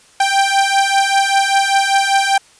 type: beating tone pair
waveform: sawtooth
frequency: 784 / 789.1 Hz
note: G5 / G5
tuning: 0 / +11 cents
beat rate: 5.1 Hz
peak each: -11 dBFS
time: 0.2-2.38 s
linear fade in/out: 5 ms
effects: white hiss -48 dBFS RMS until 2.59 s + resampled to 22050 Hz